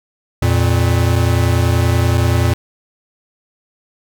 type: tone pair together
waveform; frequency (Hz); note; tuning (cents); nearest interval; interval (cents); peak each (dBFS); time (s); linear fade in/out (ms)
square; 86 / 116.47; F2 / A#2; -26 / -1; perfect fourth; 525; -15; 0.42-2.54; 5
effects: none